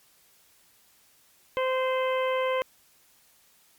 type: harmonic tone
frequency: 518 Hz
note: C5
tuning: 17 cents flat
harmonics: 1 / 2 / 3 / 4 / 5 / 6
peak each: -25 / -30 / -39 / -35 / -40 / -40 dBFS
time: 1.57-2.62 s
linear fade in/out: 0 ms
effects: white hiss -61 dBFS RMS until 3.78 s + MP3 96 kbps